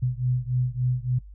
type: beating tone pair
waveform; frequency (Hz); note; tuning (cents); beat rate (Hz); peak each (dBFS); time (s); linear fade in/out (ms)
sine; 124.1 / 127.6; B2 / C3; +9 / -43; 3.5; -25 / -26; 0.02-1.19; 10
effects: noise-tail reverb RT60 0.1 s tail -21 dB re dry + added 50 Hz sine -41 dBFS peak until 1.34 s